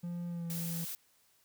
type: tone with pitch glide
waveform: triangle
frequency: 173.5 to 167.98 Hz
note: F3 to E3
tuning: -11 to +33 cents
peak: -34 dBFS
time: 0.03-0.85 s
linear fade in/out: 10 ms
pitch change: -56 cents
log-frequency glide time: 0.28-0.49 s
type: noise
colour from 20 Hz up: blue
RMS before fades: -41 dBFS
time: 0.5-0.95 s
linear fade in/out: 0 ms
effects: white hiss -69 dBFS RMS until 1.44 s